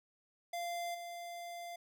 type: tone with level steps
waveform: square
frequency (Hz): 692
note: F5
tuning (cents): -16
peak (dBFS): -38 / -44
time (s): 0.53-1.76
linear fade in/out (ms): 5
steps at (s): 0.94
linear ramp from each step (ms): 10
effects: none